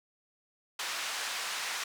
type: band-pass noise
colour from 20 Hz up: pink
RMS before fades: -36 dBFS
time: 0.79-1.84 s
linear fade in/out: 5 ms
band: 1200 to 7300 Hz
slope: 12 dB/octave
effects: none